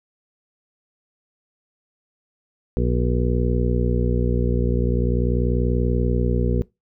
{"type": "harmonic tone", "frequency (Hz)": 60.4, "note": "B1", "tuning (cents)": -38, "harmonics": [1, 2, 3, 4, 6, 7, 8], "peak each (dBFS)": [-21, -24, -26, -27, -29, -29, -30], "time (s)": [2.77, 6.62], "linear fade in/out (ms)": 0, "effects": ["noise-tail reverb RT60 0.2 s tail -21 dB re dry"]}